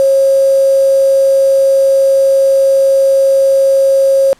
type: tone with quantisation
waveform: sine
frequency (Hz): 542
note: C#5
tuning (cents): -39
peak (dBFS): -6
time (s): 0-4.33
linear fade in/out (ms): 0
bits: 4
effects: pink hiss -48 dBFS RMS until 4.39 s + low-pass 9000 Hz 12 dB/octave